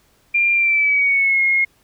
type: tone with pitch glide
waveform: sine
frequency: 2389 to 2153 Hz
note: D7 to C7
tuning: +29 to +49 cents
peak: -13 dBFS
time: 0.34-1.65 s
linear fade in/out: 10 ms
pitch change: -180 cents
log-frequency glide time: 0.53-1.42 s
effects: pink hiss -58 dBFS RMS until 1.83 s